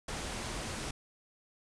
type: low-pass noise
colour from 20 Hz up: pink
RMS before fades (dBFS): -39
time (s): 0.08-0.91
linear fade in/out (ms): 5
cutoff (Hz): 9900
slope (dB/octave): 48
effects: none